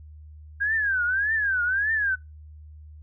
sine tone with vibrato, 1600 Hz, G6, 35 cents sharp, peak -21 dBFS, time 0.6-2.16 s, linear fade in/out 20 ms, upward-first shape triangle, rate 1.7 Hz, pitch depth 220 cents each way, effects noise-tail reverb RT60 0.2 s tail -23 dB re dry + added 76 Hz sine -42 dBFS peak until 3.02 s

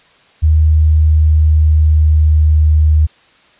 sine tone with pitch glide, 77.78 to 76.98 Hz, D#2 to D#2, 0 to -18 cents, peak -6 dBFS, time 0.42-3.07 s, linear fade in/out 20 ms, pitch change -18 cents, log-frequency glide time 0.57-2.47 s, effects white hiss -48 dBFS RMS until 3.59 s + resampled to 8000 Hz

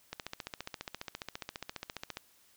click train, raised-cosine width 0.2 ms, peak -21 dBFS, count 31, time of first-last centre 0.13-2.171 s, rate 14.7 Hz, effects white hiss -65 dBFS RMS until 2.56 s

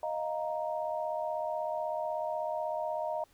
sine chord, Eb suspended second, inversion none, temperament equal, 622.3 / 698.5 / 932.3 Hz, Eb5 / F5 / Bb5, 0 / 0 / 0 cents, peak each -34 / -37 / -37 dBFS, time 0.03-3.24 s, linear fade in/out 2 ms, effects pink hiss -66 dBFS RMS until 3.33 s

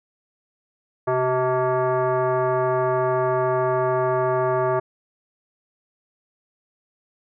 sine tone with frequency modulation, 130.81 Hz, C3, in tune, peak -18 dBFS, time 1.07-4.8 s, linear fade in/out 10 ms, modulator 512 Hz, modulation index 1.9, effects none

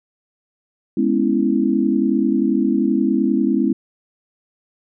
sine chord, C# minor seventh, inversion second, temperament equal, 207.7 / 246.9 / 277.2 / 329.6 Hz, G#3 / B3 / C#4 / E4, 0 / 0 / 0 / 0 cents, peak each -20 dBFS, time 0.97-3.73 s, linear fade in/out 5 ms, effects none

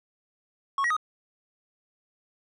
triangle tone with pitch steps, 1103 / 1907 / 1250 Hz, C#6 / A#6 / D#6, -9 / +39 / +8 cents, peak -21 dBFS, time 0.78-0.966 s, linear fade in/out 2 ms, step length 62 ms, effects resampled to 24000 Hz

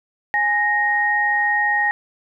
sine tone pair together, 830.6 / 1867.2 Hz, G#5 / A#6, 0 / +2 cents, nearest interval octave + major second, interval 1402 cents, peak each -21 / -17 dBFS, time 0.34-1.91 s, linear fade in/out 0 ms, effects none

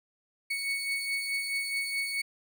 35% pulse beating tone pair, 2217 / 2221.7 Hz, C#7 / C#7, 0 / +3 cents, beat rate 4.7 Hz, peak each -36 / -29 dBFS, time 0.5-2.22 s, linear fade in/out 10 ms, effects none

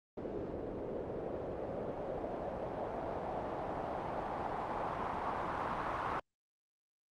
white noise with low-pass filter sweep, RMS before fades -39 dBFS, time 0.17-6.2 s, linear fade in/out 5 ms, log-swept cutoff 430 to 1100 Hz, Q 2.2, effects Opus 48 kbps

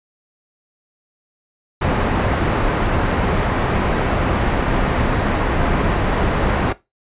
pink low-pass noise, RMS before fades -18 dBFS, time 1.81-6.73 s, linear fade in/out 10 ms, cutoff 1700 Hz, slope 12 dB/octave, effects noise-tail reverb RT60 0.2 s tail -17 dB re dry + resampled to 8000 Hz

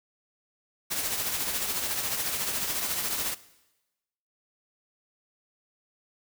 white noise with tremolo, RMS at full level -28 dBFS, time 0.9-3.35 s, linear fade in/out 20 ms, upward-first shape triangle, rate 14 Hz, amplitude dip 50%, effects noise-tail reverb RT60 1.0 s tail -18 dB re dry

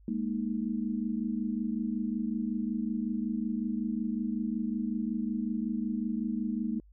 sine chord, Ab suspended second, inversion none, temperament equal, 207.7 / 233.1 / 311.1 Hz, Ab3 / Bb3 / Eb4, 0 / 0 / 0 cents, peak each -33 / -32 / -37 dBFS, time 0.08-6.8 s, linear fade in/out 2 ms, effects added 50 Hz sine -54 dBFS peak until 6.92 s

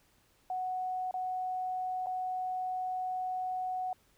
sine tone with dropouts, 740 Hz, F#5, in tune, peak -32 dBFS, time 0.5-3.93 s, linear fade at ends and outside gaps 2 ms, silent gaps 1.111-1.14 / 2.061-2.068 s, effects pink hiss -68 dBFS RMS until 4.17 s

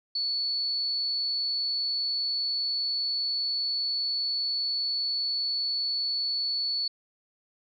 sine tone, 4435 Hz, C#8, in tune, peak -26 dBFS, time 0.15-6.88 s, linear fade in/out 5 ms, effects none

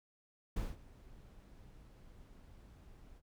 brown noise with ADSR envelope, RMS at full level -36 dBFS, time 0.56-3.22 s, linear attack 8 ms, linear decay 190 ms, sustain -21 dB, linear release 55 ms, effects none

